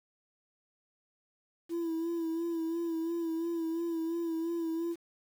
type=tone with vibrato; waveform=sine; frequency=331.9 Hz; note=E4; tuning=12 cents sharp; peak=-28 dBFS; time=1.69-4.96 s; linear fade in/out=50 ms; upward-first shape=sine; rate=2.9 Hz; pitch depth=42 cents each way; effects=tanh soft clip ceiling -30 dBFS + 9-bit